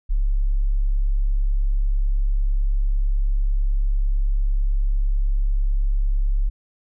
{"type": "tone", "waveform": "sine", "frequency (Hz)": 34.52, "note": "C#1", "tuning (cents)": -6, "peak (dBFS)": -16, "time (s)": [0.09, 6.5], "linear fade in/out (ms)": 20, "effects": []}